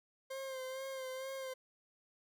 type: tone with vibrato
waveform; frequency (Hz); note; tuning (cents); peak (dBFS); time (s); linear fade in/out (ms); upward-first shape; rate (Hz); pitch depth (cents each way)
40% pulse; 527; C5; +12; -40; 0.3-1.54; 10; sine; 2.2; 34
effects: none